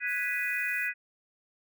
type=chord; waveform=sine; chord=G# minor seventh; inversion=third; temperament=equal; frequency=1480 / 1661.2 / 1975.5 / 2489 Hz; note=F#6 / G#6 / B6 / D#7; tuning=0 / 0 / 0 / 0 cents; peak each=-36 / -35 / -32 / -33 dBFS; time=0-0.94 s; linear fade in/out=50 ms
type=noise; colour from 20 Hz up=violet; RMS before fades=-47 dBFS; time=0.06-0.9 s; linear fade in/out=50 ms
effects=none